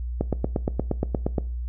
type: click train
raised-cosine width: 2 ms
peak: -9 dBFS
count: 11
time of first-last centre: 0.21-1.382 s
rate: 8.53 Hz
effects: noise-tail reverb RT60 0.4 s tail -20 dB re dry + added 60 Hz sine -27 dBFS peak until 1.68 s